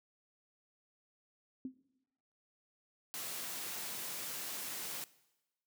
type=tone with exponential decay; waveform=sine; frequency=260 Hz; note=C4; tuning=11 cents flat; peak=-35 dBFS; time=1.65-1.77 s; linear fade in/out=2 ms; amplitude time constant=26 ms
type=high-pass noise; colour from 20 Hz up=white; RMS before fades=-42 dBFS; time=3.14-5.04 s; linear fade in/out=0 ms; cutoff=110 Hz; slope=96 dB/octave
effects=noise-tail reverb RT60 1.0 s tail -20 dB re dry

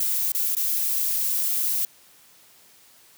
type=noise with dropouts; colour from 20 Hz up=violet; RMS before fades=-24 dBFS; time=0-1.85 s; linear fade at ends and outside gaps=2 ms; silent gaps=0.32-0.348 / 0.551-0.567 s; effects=white hiss -54 dBFS RMS until 3.17 s + high-pass 80 Hz 12 dB/octave

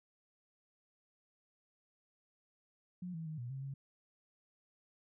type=tone with pitch steps; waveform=sine; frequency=179.7 / 162.6 / 156.2 / 121.1 / 134.4 / 137.1 Hz; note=F3 / E3 / D#3 / B2 / C3 / C#3; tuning=+50 / -23 / +7 / -34 / +47 / -19 cents; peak=-40 dBFS; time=3.02-3.74 s; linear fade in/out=5 ms; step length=120 ms; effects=none

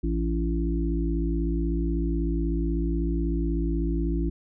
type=harmonic tone; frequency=56.2 Hz; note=A1; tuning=37 cents sharp; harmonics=1 / 3 / 5 / 6; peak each=-25 / -31 / -31 / -31 dBFS; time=0.03-4.3 s; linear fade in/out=10 ms; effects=none

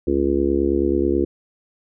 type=harmonic tone; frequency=69.3 Hz; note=C#2; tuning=in tune; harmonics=1 / 3 / 4 / 5 / 6 / 7; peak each=-26 / -28 / -23 / -19 / -25 / -28 dBFS; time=0.07-1.25 s; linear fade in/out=5 ms; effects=none

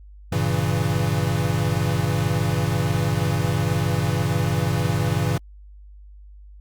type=chord; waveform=square; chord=G diminished seventh; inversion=none; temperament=equal; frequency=98 / 116.54 / 138.59 / 164.81 Hz; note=G2 / Bb2 / Db3 / Fb3; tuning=0 / 0 / 0 / 0 cents; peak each=-26 dBFS; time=0.32-5.38 s; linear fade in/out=5 ms; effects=added 50 Hz sine -41 dBFS peak until 6.6 s + Opus 48 kbps

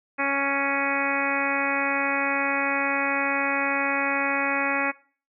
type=harmonic tone; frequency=277.8 Hz; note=C#4; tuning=4 cents sharp; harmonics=1 / 2 / 3 / 4 / 5 / 6 / 7 / 8 / 9; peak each=-31 / -31 / -31 / -31 / -31 / -31 / -31 / -31 / -31 dBFS; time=0.18-4.92 s; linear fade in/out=20 ms; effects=noise-tail reverb RT60 0.4 s tail -20 dB re dry

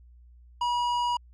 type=tone with tanh clipping; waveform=sine; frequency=966 Hz; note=B5; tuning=39 cents flat; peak=-26 dBFS; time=0.61-1.17 s; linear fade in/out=5 ms; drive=12 dB; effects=added 60 Hz sine -50 dBFS peak until 1.33 s

